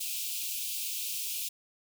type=high-pass noise; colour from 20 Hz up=white; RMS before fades=-35 dBFS; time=0-1.49 s; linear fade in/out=10 ms; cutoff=2400 Hz; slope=96 dB/octave; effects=none